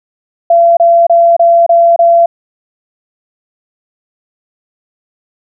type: tone bursts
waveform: sine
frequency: 680 Hz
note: F5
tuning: 46 cents flat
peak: -3 dBFS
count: 6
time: 0.5-2.26 s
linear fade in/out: 5 ms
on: 270 ms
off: 28 ms
effects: none